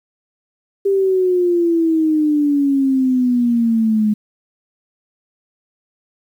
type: exponential sweep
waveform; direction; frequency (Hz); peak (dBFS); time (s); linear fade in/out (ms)
sine; down; 397.7 to 210; -12; 0.85-4.14; 10
effects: 8-bit